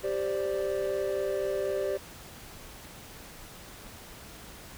triangle chord, G suspended fourth, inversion none, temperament equal, 392 / 523.3 / 587.3 Hz, G4 / C5 / D5, 0 / 0 / 0 cents, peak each -29 / -32 / -30 dBFS, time 0.03-1.98 s, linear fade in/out 20 ms, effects pink hiss -47 dBFS RMS until 4.77 s

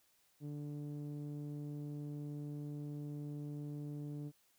sawtooth tone with low-pass filter, 146.83 Hz, D3, in tune, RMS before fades -44 dBFS, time 0.4-4.32 s, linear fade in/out 50 ms, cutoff 320 Hz, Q 1.4, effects white hiss -73 dBFS RMS until 4.58 s

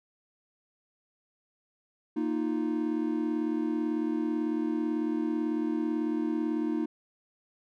triangle chord, Bb suspended fourth, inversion none, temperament equal, 233.1 / 311.1 / 349.2 Hz, Bb3 / Eb4 / F4, 0 / 0 / 0 cents, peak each -31 / -27 / -33 dBFS, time 2.16-6.86 s, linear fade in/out 10 ms, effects none

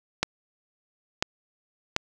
clicks, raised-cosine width 0.2 ms, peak -5 dBFS, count 3, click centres 0.23 / 1.225 / 1.964 s, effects none

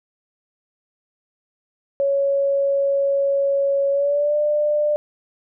sine tone with pitch glide, 556 to 595.9 Hz, C#5 to D5, +5 to +25 cents, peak -16 dBFS, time 2-4.96 s, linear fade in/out 0 ms, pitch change +120 cents, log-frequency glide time 3.91-4.36 s, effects none

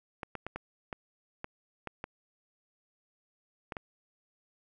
clicks, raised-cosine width 0.5 ms, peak -22 dBFS, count 10, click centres 0.232 / 0.353 / 0.466 / 0.56 / 0.928 / 1.444 / 1.873 / 2.041 / 3.722 / 3.768 s, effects none

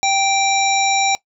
harmonic tone with a mistuned harmonic, 784 Hz, G5, in tune, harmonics 1 / 3 / 5 / 7 / 9, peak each -16 / -21 / -23 / -24 / -26 dBFS, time 0.03-1.15 s, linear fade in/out 0 ms, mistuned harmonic 7, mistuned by +47 cents, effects noise-tail reverb RT60 0.1 s tail -19 dB re dry

